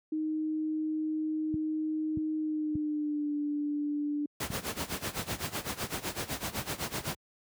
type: tone with pitch glide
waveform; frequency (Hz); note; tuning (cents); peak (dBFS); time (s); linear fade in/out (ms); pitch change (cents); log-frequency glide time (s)
sine; 311.1 to 293.6; D#4 to D4; 0 to 0; -29; 0.12-4.26; 5; -100; 2.36-3.33
type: clicks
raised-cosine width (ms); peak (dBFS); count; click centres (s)
5; -22; 4; 1.542 / 2.173 / 2.754 / 4.504
type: noise with tremolo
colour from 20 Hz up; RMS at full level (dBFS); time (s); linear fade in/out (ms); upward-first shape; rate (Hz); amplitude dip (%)
pink; -32; 4.4-7.15; 5; sine; 7.9; 85
effects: high-pass 80 Hz 12 dB/octave